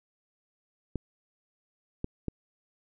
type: clicks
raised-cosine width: 3 ms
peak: -18 dBFS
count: 3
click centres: 0.957 / 2.044 / 2.283 s
effects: none